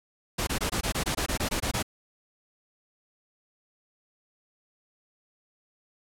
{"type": "noise bursts", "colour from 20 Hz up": "pink", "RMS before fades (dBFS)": -28, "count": 13, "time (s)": [0.38, 1.828], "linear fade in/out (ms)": 10, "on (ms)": 92, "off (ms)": 21, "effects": ["low-pass 12000 Hz 12 dB/octave"]}